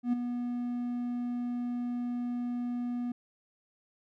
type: tone with ADSR envelope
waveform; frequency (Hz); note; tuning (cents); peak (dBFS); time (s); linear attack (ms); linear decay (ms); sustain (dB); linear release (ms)
triangle; 243; B3; -28; -21; 0.03-3.12; 99; 11; -8; 4
effects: none